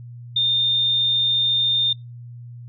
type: tone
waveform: sine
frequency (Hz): 3627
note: A#7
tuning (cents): -48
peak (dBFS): -16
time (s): 0.36-1.93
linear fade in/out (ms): 5
effects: noise-tail reverb RT60 0.2 s tail -24 dB re dry + added 120 Hz sine -35 dBFS peak until 2.68 s